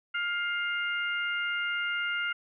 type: harmonic tone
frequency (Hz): 704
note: F5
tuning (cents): +14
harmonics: 2 / 3 / 4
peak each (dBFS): -30 / -34 / -36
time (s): 0.14-2.33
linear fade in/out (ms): 10
effects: none

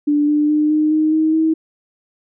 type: tone with pitch steps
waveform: sine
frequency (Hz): 293.7 / 297.8 / 302 / 306.2 / 310.4 / 314.8 / 319.2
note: D4 / D4 / D4 / D#4 / D#4 / D#4 / D#4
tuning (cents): 0 / +24 / +48 / -28 / -4 / +20 / +44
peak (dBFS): -12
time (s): 0.07-1.54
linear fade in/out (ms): 10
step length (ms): 210
effects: none

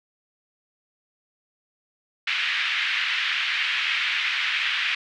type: band-pass noise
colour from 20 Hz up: pink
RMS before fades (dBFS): -25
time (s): 2.27-4.95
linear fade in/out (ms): 5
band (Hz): 1800 to 3200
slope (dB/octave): 24
effects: none

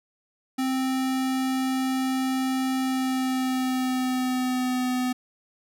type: tone with pitch glide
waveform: square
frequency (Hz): 261.6 to 252.1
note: C4 to B3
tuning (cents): 0 to +36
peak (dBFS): -24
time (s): 0.58-5.13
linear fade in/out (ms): 10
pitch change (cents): -64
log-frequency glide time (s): 2.81-4.89
effects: none

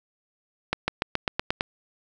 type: accelerating click train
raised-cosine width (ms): 0.3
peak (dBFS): -7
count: 8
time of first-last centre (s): 0.73-1.609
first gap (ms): 150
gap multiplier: 0.94
effects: none

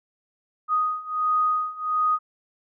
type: beating tone pair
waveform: sine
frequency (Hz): 1244.5 / 1245.9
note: D#6 / D#6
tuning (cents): 0 / +2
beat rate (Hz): 1.4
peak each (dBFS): -25 / -23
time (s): 0.68-2.19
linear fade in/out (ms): 50
effects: none

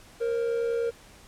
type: tone pair together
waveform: triangle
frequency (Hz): 466.2 / 535.7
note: A#4 / C5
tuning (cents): 0 / +41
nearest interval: major second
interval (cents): 241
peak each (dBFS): -23 / -33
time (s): 0.2-0.91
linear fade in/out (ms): 20
effects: pink hiss -52 dBFS RMS until 1.27 s + low-pass 11000 Hz 12 dB/octave

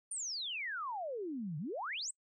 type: exponential two-way sweep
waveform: sine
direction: down then up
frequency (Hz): 9450 to 141.1 to 8640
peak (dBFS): -37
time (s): 0.11-2.11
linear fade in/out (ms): 5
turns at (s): 1.58
effects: noise-tail reverb RT60 0.1 s tail -26 dB re dry

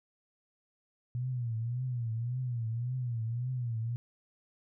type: tone with vibrato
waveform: sine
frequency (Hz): 120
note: B2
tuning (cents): -49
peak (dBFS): -31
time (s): 1.15-3.96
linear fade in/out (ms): 0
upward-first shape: triangle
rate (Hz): 1.8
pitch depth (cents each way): 140
effects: none

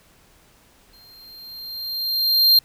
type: tone with exponential growth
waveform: square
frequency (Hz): 4186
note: C8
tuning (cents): 0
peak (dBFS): -10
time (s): 0.93-2.59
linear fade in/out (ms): 5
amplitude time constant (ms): 360
effects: pink hiss -55 dBFS RMS until 2.64 s

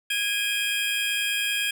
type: tone cluster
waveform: square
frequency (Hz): 1647 / 2411 / 2521 / 3235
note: G#6 / D7 / D#7 / G#7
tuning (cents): -15 / +45 / +22 / -46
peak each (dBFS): -31 / -32 / -31 / -28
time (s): 0.1-1.71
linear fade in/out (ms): 5
effects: none

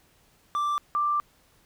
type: tone pair in turn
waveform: triangle / sine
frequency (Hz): 1174.7 / 1179.7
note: D6 / D6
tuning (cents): 0 / +7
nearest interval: unison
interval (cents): 7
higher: second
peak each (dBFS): -22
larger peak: neither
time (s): 0.55-0.78 / 0.95-1.2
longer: second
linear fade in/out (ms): 0
effects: pink hiss -62 dBFS RMS until 1.65 s

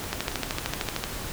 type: two click trains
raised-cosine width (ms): 0.2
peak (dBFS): -9 / -20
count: 13 / 4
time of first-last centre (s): 0.13-1.039 / 0.04-0.869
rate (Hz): 13.2 / 3.62
effects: pink hiss -35 dBFS RMS until 1.32 s

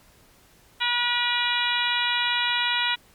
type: harmonic tone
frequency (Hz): 482.6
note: B4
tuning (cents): -40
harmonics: 2 / 3 / 4 / 5 / 6 / 7 / 8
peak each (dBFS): -29 / -29 / -29 / -29 / -29 / -29 / -29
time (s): 0.8-2.96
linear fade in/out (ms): 20
effects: pink hiss -56 dBFS RMS until 3.14 s + MP3 96 kbps

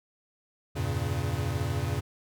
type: chord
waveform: square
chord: E diminished seventh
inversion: none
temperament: equal with one note detuned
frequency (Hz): 84.33 / 98 / 116.54 / 138.59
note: E2 / G2 / Bb2 / Db3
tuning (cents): +40 / 0 / 0 / 0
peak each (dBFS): -34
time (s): 0.75-2.01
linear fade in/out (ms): 20
effects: none

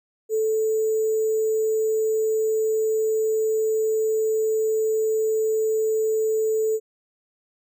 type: tone with sample-and-hold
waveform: sine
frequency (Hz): 438.2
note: A4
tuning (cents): -7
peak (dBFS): -19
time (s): 0.29-6.8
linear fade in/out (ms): 50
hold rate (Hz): 7350
effects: none

